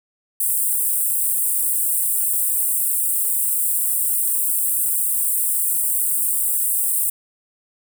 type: high-pass noise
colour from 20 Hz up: pink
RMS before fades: -20 dBFS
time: 0.4-7.1 s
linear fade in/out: 5 ms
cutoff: 8100 Hz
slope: 96 dB/octave
effects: none